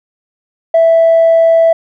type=tone with tanh clipping; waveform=triangle; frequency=659.3 Hz; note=E5; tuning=in tune; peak=-5 dBFS; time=0.74-1.73 s; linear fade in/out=5 ms; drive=5 dB; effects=none

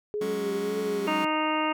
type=tone with vibrato; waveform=sine; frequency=415.3 Hz; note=G#4; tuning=in tune; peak=-27 dBFS; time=0.14-1.07 s; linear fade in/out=0 ms; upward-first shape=triangle; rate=1.9 Hz; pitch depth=65 cents each way
type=chord; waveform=sawtooth; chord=F# suspended second; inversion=none; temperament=just; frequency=185 / 208.1 / 277.5 Hz; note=F#3 / G#3 / C#4; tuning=0 / +4 / +2 cents; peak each=-32 dBFS; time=0.21-1.25 s; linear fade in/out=5 ms
type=harmonic tone; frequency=309.6 Hz; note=D#4; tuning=9 cents flat; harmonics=1 / 2 / 3 / 4 / 5 / 6 / 7 / 8 / 9; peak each=-29 / -32 / -29 / -31 / -40 / -41 / -36 / -42 / -33 dBFS; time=1.07-1.73 s; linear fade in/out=10 ms
effects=none

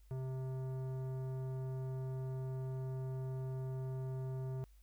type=tone with tanh clipping; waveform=sine; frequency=130.81 Hz; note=C3; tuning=in tune; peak=-40 dBFS; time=0.11-4.64 s; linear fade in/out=0 ms; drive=14 dB; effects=added 50 Hz sine -59 dBFS peak until 4.82 s + white hiss -75 dBFS RMS until 4.82 s

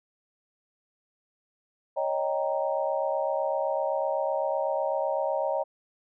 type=chord; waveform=sine; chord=Eb dominant seventh; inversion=third; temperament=equal; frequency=554.4 / 622.3 / 784 / 932.3 Hz; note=Db5 / Eb5 / G5 / Bb5; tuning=0 / 0 / 0 / 0 cents; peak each=-29 / -29 / -33 / -33 dBFS; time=1.96-5.64 s; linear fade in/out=20 ms; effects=none

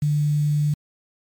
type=tone with quantisation; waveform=sine; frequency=148.3 Hz; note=D3; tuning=17 cents sharp; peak=-17 dBFS; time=0.02-0.74 s; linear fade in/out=5 ms; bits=7; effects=MP3 96 kbps

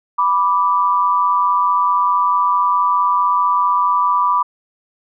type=tone pair together; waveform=sine; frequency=987 / 1171.6 Hz; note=B5 / D6; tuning=-1 / -5 cents; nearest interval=minor third; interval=296 cents; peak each=-15 dBFS; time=0.18-4.43 s; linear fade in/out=10 ms; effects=none

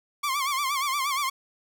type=tone with vibrato; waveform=sawtooth; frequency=1108.7 Hz; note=C#6; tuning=in tune; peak=-21 dBFS; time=0.23-1.3 s; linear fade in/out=10 ms; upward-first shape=sine; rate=8.5 Hz; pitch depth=110 cents each way; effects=none

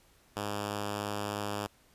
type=tone; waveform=5% pulse; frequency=103.1 Hz; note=G#2; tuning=12 cents flat; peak=-22 dBFS; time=0.36-1.67 s; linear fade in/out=5 ms; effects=pink hiss -64 dBFS RMS until 1.94 s + resampled to 32000 Hz

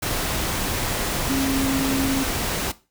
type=tone in noise; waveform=sine; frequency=269.3 Hz; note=C#4; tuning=50 cents flat; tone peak=-21 dBFS; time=1.29-2.24 s; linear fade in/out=10 ms; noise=pink; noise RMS=-25 dBFS; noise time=0.02-2.72 s; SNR=+1 dB; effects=noise-tail reverb RT60 0.3 s tail -17 dB re dry

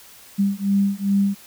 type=beating tone pair; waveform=sine; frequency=197.5 / 200 Hz; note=G3 / G3; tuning=+13 / +35 cents; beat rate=2.5 Hz; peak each=-20 dBFS; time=0.38-1.35 s; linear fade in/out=20 ms; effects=white hiss -46 dBFS RMS until 1.46 s

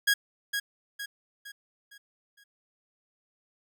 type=tone with echo; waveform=sawtooth; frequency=1647 Hz; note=G#6; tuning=15 cents flat; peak=-17 dBFS; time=0.07-0.14 s; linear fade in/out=10 ms; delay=460 ms; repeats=5; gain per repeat=-7 dB; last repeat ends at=2.44 s; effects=none

